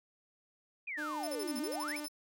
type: exponential two-way sweep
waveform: sine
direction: down then up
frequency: 2549 to 233.1 to 2549 Hz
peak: -37 dBFS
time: 0.87-1.97 s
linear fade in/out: 10 ms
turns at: 1.58 s
type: tone with vibrato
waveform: sawtooth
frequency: 300.1 Hz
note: D4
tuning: 38 cents sharp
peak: -36 dBFS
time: 0.97-2.07 s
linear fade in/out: 20 ms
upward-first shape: triangle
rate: 1.8 Hz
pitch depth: 20 cents each way
type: tone bursts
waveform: 20% pulse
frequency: 5274 Hz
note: E8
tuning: in tune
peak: -35 dBFS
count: 11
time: 1.23-2.083 s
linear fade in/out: 5 ms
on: 43 ms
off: 38 ms
effects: none

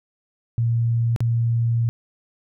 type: tone with dropouts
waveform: sine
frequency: 116.54 Hz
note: A#2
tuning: in tune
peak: -17 dBFS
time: 0.58-1.89 s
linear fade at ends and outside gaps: 0 ms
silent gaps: 1.162-1.205 s
effects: none

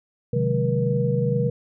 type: tone cluster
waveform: sine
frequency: 130 / 152.2 / 180.2 / 207.5 / 479.4 Hz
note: C3 / D#3 / F#3 / G#3 / A#4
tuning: -11 / -38 / -45 / -1 / +48 cents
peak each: -23 / -26 / -28 / -30 / -24 dBFS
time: 0.33-1.5 s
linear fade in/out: 5 ms
effects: none

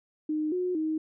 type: tone with pitch steps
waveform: sine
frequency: 307.2 / 362.7 / 313.9 Hz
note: D#4 / F#4 / D#4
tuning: -22 / -34 / +15 cents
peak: -26 dBFS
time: 0.29-0.98 s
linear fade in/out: 5 ms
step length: 230 ms
effects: none

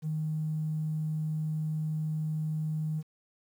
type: tone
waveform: triangle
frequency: 155.56 Hz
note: D#3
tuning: in tune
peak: -25 dBFS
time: 0.02-3.03 s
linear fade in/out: 50 ms
effects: tanh soft clip ceiling -27 dBFS + 10-bit

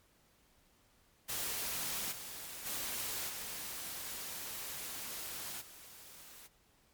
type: noise with level steps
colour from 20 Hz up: white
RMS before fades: -38 / -46 / -39 / -43 / -54 dBFS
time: 1.28-6.48 s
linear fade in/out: 20 ms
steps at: 2.11 / 2.65 / 3.28 / 5.6 s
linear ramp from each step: 20 ms
effects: pink hiss -69 dBFS RMS until 6.93 s + MP3 96 kbps

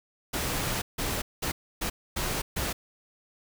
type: noise bursts at uneven times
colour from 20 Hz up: pink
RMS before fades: -30 dBFS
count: 6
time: 0.33-0.82 / 0.98-1.22 / 1.42-1.52 / 1.81-1.9 / 2.16-2.42 / 2.56-2.73 s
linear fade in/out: 10 ms
effects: none

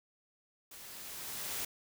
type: noise with level ramp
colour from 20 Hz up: white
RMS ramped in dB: -51 to -37 dBFS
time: 0.71-1.65 s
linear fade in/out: 5 ms
effects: none

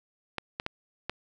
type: clicks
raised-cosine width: 0.3 ms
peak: -15 dBFS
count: 4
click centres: 0.383 / 0.599 / 0.664 / 1.096 s
effects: none

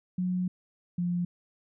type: tone pair in turn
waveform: sine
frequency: 181.8 / 175.71 Hz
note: F#3 / F3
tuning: -30 / +11 cents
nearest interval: minor second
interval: 59 cents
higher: first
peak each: -26 dBFS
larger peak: neither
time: 0.18-0.48 / 0.98-1.25 s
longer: first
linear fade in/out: 5 ms
effects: none

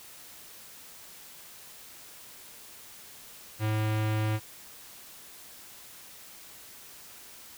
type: tone with low-pass filter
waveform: square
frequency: 108.1 Hz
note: A2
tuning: 30 cents flat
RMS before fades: -28 dBFS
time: 3.59-4.4 s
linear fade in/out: 50 ms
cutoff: 2900 Hz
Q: 1.3
effects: white hiss -49 dBFS RMS until 7.57 s

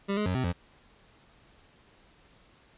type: tone with pitch steps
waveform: 25% pulse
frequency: 198.6 / 210 / 91.3 / 129 / 87.6 Hz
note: G3 / G#3 / F#2 / C3 / F2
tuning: +23 / +19 / -23 / -24 / +6 cents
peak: -23 dBFS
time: 0.08-0.53 s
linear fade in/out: 20 ms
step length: 90 ms
effects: pink hiss -60 dBFS RMS until 2.77 s + resampled to 8000 Hz

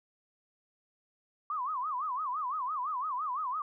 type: tone with vibrato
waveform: sine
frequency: 1118 Hz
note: C#6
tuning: 14 cents sharp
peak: -31 dBFS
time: 1.5-3.62 s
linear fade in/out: 2 ms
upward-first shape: sine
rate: 5.9 Hz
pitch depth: 230 cents each way
effects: none

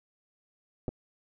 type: clicks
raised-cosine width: 2 ms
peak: -19 / -23 dBFS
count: 2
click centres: 0.882 / 0.89 s
effects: none

